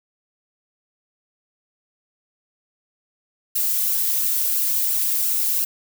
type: noise with flanger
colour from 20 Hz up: violet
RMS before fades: -21 dBFS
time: 3.55-5.65 s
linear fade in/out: 10 ms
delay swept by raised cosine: 0.69 to 2.89 ms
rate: 2.9 Hz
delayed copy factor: +0.55
effects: none